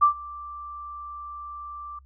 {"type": "tone with ADSR envelope", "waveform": "sine", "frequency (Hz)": 1174.7, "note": "D6", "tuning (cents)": 0, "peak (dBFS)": -12, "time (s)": [0.01, 1.99], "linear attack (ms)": 22, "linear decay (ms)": 100, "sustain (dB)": -23, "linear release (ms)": 5, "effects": ["noise-tail reverb RT60 0.1 s tail -26 dB re dry", "added 67 Hz sine -50 dBFS peak until 2.05 s"]}